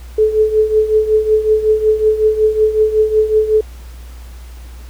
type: tone with tremolo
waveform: sine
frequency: 432.5 Hz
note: A4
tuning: 30 cents flat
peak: -6 dBFS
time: 0.18-3.61 s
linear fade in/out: 5 ms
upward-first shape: triangle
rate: 5.4 Hz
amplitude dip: 80%
effects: added 60 Hz sine -30 dBFS peak until 4.89 s + pink hiss -44 dBFS RMS until 4.89 s